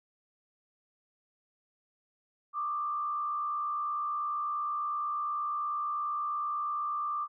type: tone with frequency modulation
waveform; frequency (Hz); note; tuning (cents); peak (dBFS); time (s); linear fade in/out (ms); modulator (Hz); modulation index
sine; 1186; D6; +17; -30; 2.53-7.28; 50; 68.6; 0.55
effects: none